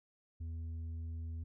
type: tone with tanh clipping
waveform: triangle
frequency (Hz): 81.9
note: E2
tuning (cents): -11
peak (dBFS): -40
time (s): 0.4-1.44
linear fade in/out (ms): 10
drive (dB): 9
effects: none